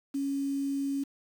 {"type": "tone with quantisation", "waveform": "sine", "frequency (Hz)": 277.2, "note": "C#4", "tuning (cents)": 0, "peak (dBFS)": -28, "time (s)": [0.14, 1.04], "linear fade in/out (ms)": 10, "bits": 8, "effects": []}